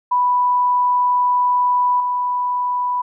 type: tone with level steps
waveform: sine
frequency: 987.8 Hz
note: B5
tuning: in tune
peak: -13 / -17 dBFS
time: 0.11-3.02 s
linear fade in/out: 10 ms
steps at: 2 s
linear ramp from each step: 2 ms
effects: none